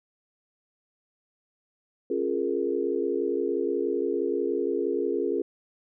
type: chord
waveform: sine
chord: Bb minor seventh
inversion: first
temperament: equal with one note detuned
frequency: 273.7 / 349.2 / 415.3 / 466.2 Hz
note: Db4 / F4 / Ab4 / Bb4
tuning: -22 / 0 / 0 / 0 cents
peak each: -32 / -29 / -28 / -31 dBFS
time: 2.1-5.42 s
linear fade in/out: 5 ms
effects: none